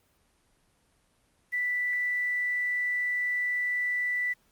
sine tone with quantisation, 1974 Hz, B6, 1 cent flat, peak -26 dBFS, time 1.52-4.34 s, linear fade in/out 20 ms, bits 9, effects pink hiss -68 dBFS RMS until 4.51 s + Opus 24 kbps

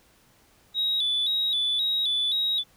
sine tone with vibrato, 3636 Hz, A#7, 44 cents flat, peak -21 dBFS, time 0.74-2.64 s, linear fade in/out 50 ms, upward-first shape square, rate 1.9 Hz, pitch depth 79 cents each way, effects tanh soft clip ceiling -19 dBFS + pink hiss -60 dBFS RMS until 2.76 s

